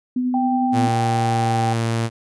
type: tone with tremolo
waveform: sine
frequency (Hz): 250.6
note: B3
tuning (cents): +25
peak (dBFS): -17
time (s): 0.16-0.88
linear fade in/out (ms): 5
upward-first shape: sine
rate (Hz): 11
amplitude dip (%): 25
type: tone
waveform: sine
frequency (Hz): 784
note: G5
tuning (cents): 0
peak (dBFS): -20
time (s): 0.34-1.73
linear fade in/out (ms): 2
type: tone with pitch glide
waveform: sawtooth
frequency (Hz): 116.54 to 114.6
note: A#2 to A#2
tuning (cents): 0 to -29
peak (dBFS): -15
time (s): 0.72-2.1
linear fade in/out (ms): 50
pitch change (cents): -29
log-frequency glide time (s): 1.16-1.85
effects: resampled to 24000 Hz